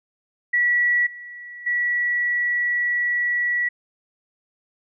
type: tone with level steps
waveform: sine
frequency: 1940 Hz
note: B6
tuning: 31 cents flat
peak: -16 / -35 / -19 dBFS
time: 0.53-3.69 s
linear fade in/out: 10 ms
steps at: 1.06 / 1.66 s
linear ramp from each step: 10 ms
effects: none